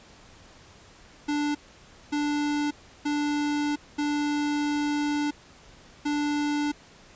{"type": "tone bursts at uneven times", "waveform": "square", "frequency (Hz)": 293.7, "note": "D4", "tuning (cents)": 0, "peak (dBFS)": -25, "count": 5, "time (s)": [[1.28, 1.55], [2.12, 2.71], [3.05, 3.76], [3.98, 5.31], [6.05, 6.72]], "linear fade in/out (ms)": 10, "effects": ["pink hiss -52 dBFS RMS until 7.15 s", "resampled to 16000 Hz"]}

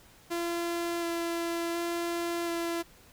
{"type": "tone with vibrato", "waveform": "sawtooth", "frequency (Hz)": 339.9, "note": "F4", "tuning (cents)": -47, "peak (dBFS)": -26, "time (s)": [0.3, 2.83], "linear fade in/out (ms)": 20, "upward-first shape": "square", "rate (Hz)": 0.69, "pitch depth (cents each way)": 9, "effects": ["pink hiss -57 dBFS RMS until 3.12 s"]}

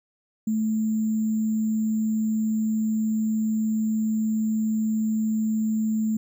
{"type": "tone with sample-and-hold", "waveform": "sine", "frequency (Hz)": 218.4, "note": "A3", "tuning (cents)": -13, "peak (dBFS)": -21, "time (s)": [0.47, 6.17], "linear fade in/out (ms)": 5, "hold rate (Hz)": 7350, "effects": []}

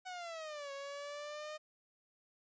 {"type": "exponential two-way sweep", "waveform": "sawtooth", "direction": "down then up", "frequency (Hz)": [750, 552, 615], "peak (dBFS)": -39, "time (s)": [0.05, 1.58], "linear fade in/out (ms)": 20, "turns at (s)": 0.72, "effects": ["resampled to 16000 Hz", "13-bit"]}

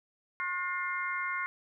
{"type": "harmonic tone with a mistuned harmonic", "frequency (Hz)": 359.7, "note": "F#4", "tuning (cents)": -49, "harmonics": [3, 4, 5, 6], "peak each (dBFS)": [-36, -36, -42, -35], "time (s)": [0.4, 1.46], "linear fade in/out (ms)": 0, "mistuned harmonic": 6, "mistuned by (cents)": -39, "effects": []}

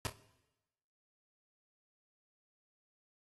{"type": "noise with echo", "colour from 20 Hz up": "pink", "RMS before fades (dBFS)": -35, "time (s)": [0.05, 0.07], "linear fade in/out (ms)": 0, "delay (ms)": 27, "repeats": 2, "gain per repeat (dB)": -10, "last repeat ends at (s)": 0.124, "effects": ["noise-tail reverb RT60 1.0 s tail -18 dB re dry", "AAC 32 kbps"]}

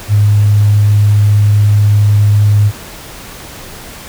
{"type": "tone", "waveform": "sine", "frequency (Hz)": 103.7, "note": "G#2", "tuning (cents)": -2, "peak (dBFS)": -5, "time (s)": [0.08, 2.72], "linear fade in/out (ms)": 50, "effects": ["pink hiss -30 dBFS RMS until 4.08 s"]}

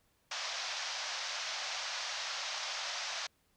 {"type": "band-pass noise", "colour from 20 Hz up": "white", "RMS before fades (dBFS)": -39, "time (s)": [0.31, 3.27], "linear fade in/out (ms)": 5, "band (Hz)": [580, 6100], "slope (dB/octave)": 48, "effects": ["pink hiss -73 dBFS RMS until 3.56 s"]}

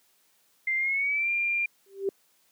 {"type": "tone with pitch glide", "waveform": "sine", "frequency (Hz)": [2093, 2390], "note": ["C7", "D7"], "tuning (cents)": [0, 30], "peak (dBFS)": -24, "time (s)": [0.67, 1.66], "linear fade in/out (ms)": 5, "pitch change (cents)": 230, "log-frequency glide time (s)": [0.77, 1.3]}
{"type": "tone with exponential growth", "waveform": "sine", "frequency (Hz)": 392, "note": "G4", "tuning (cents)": 0, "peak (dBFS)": -21, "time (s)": [1.86, 2.09], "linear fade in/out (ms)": 2, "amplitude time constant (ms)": 50}
{"effects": ["white hiss -66 dBFS RMS until 2.51 s", "high-pass 150 Hz 12 dB/octave"]}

